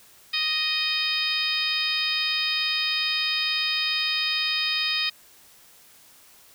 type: harmonic tone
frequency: 622.3 Hz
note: D#5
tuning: in tune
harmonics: 2 / 3 / 4 / 5 / 6 / 7 / 8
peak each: -38 / -33 / -28 / -31 / -28 / -34 / -29 dBFS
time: 0.33-5.1 s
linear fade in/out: 10 ms
effects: white hiss -53 dBFS RMS until 6.54 s